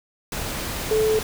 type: tone in noise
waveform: sine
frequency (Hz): 434.8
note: A4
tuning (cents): -21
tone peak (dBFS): -17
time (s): 0.91-1.19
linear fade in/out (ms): 2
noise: pink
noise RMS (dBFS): -29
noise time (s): 0.32-1.23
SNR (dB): +9
effects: none